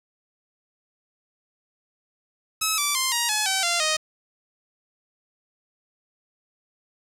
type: tone with pitch steps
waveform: 5% pulse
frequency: 1290 / 1162.6 / 1047.8 / 944.3 / 851.1 / 767 / 691.3 / 623 Hz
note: E6 / D6 / C6 / A#5 / G#5 / G5 / F5 / D#5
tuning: -38 / -18 / +2 / +22 / +42 / -38 / -18 / +2 cents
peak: -9 dBFS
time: 2.61-3.97 s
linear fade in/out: 10 ms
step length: 170 ms
effects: low-pass 11000 Hz 12 dB/octave + 7-bit

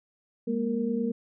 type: tone cluster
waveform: sine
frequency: 206.7 / 236.2 / 463.4 Hz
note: G#3 / A#3 / A#4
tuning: -8 / +23 / -10 cents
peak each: -31 / -28 / -31 dBFS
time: 0.47-1.12 s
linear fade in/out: 10 ms
effects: none

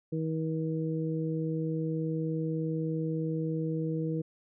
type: harmonic tone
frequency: 159.7 Hz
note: D#3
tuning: 45 cents sharp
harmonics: 1 / 2 / 3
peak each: -31 / -34 / -36 dBFS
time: 0.12-4.22 s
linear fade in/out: 10 ms
effects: none

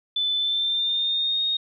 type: tone with pitch glide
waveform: sine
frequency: 3511 to 3718 Hz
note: A7 to A#7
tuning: -4 to -5 cents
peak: -21 dBFS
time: 0.16-1.57 s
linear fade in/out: 5 ms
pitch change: +99 cents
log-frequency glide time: 0.36-1.44 s
effects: none

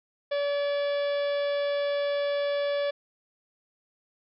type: harmonic tone with a mistuned harmonic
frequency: 572 Hz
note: D5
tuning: 46 cents flat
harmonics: 1 / 2 / 3 / 4 / 5 / 6 / 7 / 8 / 9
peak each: -25 / -41 / -39 / -43 / -48 / -41 / -52 / -49 / -54 dBFS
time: 0.31-2.91 s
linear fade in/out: 10 ms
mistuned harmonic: 4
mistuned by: +25 cents
effects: none

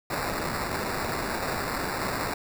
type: noise with sample-and-hold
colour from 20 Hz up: white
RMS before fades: -30 dBFS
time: 0.1-2.34 s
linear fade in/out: 5 ms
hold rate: 3150 Hz
effects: none

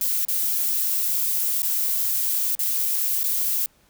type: noise with dropouts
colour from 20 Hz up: violet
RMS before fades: -23 dBFS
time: 0.01-3.66 s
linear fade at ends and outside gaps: 2 ms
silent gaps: 0.251-0.284 / 1.621-1.63 / 2.552-2.592 / 3.233-3.239 s
effects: pink hiss -60 dBFS RMS until 3.89 s

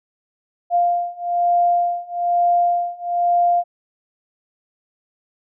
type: beating tone pair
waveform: sine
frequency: 698.5 / 699.6 Hz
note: F5 / F5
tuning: 0 / +3 cents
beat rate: 1.1 Hz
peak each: -19 / -18 dBFS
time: 0.7-3.64 s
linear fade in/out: 50 ms
effects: none

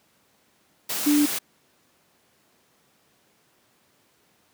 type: tone in noise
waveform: sine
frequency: 293.7 Hz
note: D4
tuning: in tune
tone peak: -16 dBFS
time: 1.06-1.26 s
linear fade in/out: 10 ms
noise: white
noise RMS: -28 dBFS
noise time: 0.89-1.39 s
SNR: +9 dB
effects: pink hiss -63 dBFS RMS until 4.53 s + high-pass 150 Hz 12 dB/octave

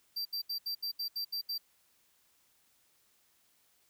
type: tone bursts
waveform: square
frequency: 4699 Hz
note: D8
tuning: in tune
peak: -34 dBFS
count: 9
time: 0.16-1.581 s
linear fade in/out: 10 ms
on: 93 ms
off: 73 ms
effects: white hiss -70 dBFS RMS until 3.89 s

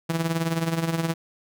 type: tone with tremolo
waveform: sawtooth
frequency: 164.81 Hz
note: E3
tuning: in tune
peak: -16 dBFS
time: 0.09-1.14 s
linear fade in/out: 10 ms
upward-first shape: triangle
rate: 19 Hz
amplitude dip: 75%
effects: none

